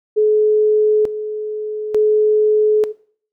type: tone with tremolo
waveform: sine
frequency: 426.8 Hz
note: G#4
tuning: 47 cents sharp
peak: -10 dBFS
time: 0.16-2.93 s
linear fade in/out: 20 ms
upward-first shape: square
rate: 0.56 Hz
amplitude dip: 70%
effects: noise-tail reverb RT60 0.5 s tail -19 dB re dry